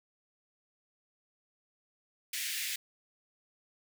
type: high-pass noise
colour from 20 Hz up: pink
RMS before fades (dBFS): -36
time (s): 2.33-2.76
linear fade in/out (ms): 5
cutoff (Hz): 1800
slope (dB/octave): 48
effects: none